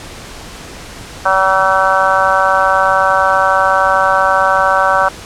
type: harmonic tone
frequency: 190.6 Hz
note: G3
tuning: 48 cents flat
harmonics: 3 / 4 / 5 / 6 / 7 / 8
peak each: -16 / -16 / -16 / -16 / -16 / -16 dBFS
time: 1.25-5.09 s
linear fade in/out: 10 ms
effects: pink hiss -31 dBFS RMS until 5.25 s + low-pass 9000 Hz 12 dB/octave